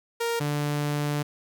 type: tone pair in turn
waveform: sawtooth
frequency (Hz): 466.2 / 146.84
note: A#4 / D3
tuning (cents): 0 / 0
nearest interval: octave + minor sixth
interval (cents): 2000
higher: first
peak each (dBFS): -21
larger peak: neither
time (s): 0.2-0.4 / 0.4-1.23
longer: second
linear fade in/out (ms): 10
effects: none